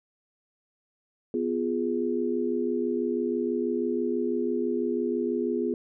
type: chord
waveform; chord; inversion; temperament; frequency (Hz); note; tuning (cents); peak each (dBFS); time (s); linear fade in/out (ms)
sine; F diminished; second; equal with one note detuned; 248.7 / 349.2 / 415.3; Cb4 / F4 / Ab4; +12 / 0 / 0; -29; 1.34-5.74; 2
effects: none